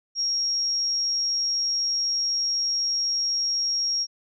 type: tone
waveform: sine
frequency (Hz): 5588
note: F8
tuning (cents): 0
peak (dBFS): -22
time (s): 0.15-4.07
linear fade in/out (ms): 50
effects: none